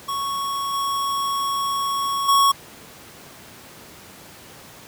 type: tone with level steps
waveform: square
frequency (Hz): 1108.7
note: C#6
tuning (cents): 0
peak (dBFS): -24 / -22 / -14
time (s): 0.08-2.52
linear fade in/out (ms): 10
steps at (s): 0.73 / 2.28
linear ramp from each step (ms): 10
effects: pink hiss -43 dBFS RMS until 4.87 s + high-pass 100 Hz 12 dB/octave